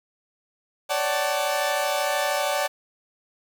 sawtooth chord, D major seventh, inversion third, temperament equal with one note detuned, 554.4 / 587.3 / 755.5 / 880 Hz, C#5 / D5 / F#5 / A5, 0 / 0 / +36 / 0 cents, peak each -27 / -22 / -24 / -26 dBFS, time 0.89-2.68 s, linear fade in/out 20 ms, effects 8-bit

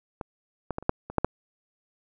clicks, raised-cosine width 1 ms, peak -19 / -15 / -16 / -28 / -6 / -22 / -7 / -8 dBFS, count 8, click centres 0.212 / 0.707 / 0.784 / 0.826 / 0.894 / 1.1 / 1.183 / 1.246 s, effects none

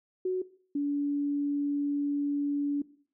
sine tone pair in turn, 370 / 286.8 Hz, F#4 / D4, 0 / -41 cents, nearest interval major third, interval 441 cents, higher first, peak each -26 dBFS, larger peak neither, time 0.25-0.42 / 0.75-2.82 s, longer second, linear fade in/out 5 ms, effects noise-tail reverb RT60 0.5 s tail -18 dB re dry

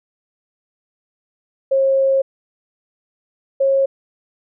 sine tone pair in turn, 539 / 543.1 Hz, C#5 / C#5, -49 / -36 cents, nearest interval unison, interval 13 cents, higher second, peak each -12 / -12 dBFS, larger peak neither, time 1.71-2.22 / 3.6-3.86 s, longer first, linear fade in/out 10 ms, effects none

